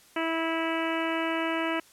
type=harmonic tone; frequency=326.9 Hz; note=E4; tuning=14 cents flat; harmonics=1 / 2 / 3 / 4 / 5 / 6 / 7 / 8 / 9; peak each=-30 / -33 / -35 / -36 / -37 / -38 / -38 / -39 / -40 dBFS; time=0.16-1.8 s; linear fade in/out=5 ms; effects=white hiss -57 dBFS RMS until 1.92 s + low-pass 12000 Hz 12 dB/octave